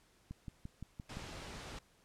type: click train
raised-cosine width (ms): 5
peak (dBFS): -32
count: 6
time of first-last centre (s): 0.31-1.171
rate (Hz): 5.81
type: low-pass noise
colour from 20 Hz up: pink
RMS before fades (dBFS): -48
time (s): 1.09-1.79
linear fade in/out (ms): 5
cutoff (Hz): 6800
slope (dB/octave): 12
effects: pink hiss -69 dBFS RMS until 2.04 s + low-pass 11000 Hz 12 dB/octave